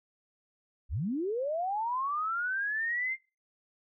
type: linear sweep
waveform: sine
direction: up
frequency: 42.84 to 2119 Hz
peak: -29 dBFS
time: 0.89-3.17 s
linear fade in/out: 50 ms
effects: noise-tail reverb RT60 0.3 s tail -24 dB re dry